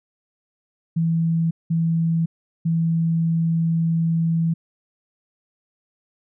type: tone bursts at uneven times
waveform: sine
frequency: 164.81 Hz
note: E3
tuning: in tune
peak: -17 dBFS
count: 3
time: 0.96-1.51 / 1.7-2.26 / 2.65-4.54 s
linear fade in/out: 10 ms
effects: none